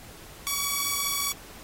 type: beating tone pair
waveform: 5% pulse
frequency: 1126 / 1141 Hz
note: C#6 / C#6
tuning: +27 / +50 cents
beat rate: 15 Hz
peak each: -17 dBFS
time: 0.47-1.32 s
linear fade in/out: 0 ms
effects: pink hiss -47 dBFS RMS until 1.63 s + AAC 48 kbps